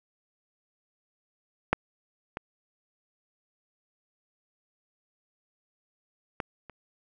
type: clicks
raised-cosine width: 0.5 ms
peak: -6 / -18 / -15 / -29 dBFS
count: 4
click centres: 1.73 / 2.371 / 6.402 / 6.697 s
effects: none